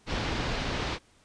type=low-pass noise; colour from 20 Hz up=pink; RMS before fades=-31 dBFS; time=0.06-0.99 s; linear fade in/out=50 ms; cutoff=4900 Hz; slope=24 dB/octave; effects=pink hiss -62 dBFS RMS until 1.24 s + resampled to 22050 Hz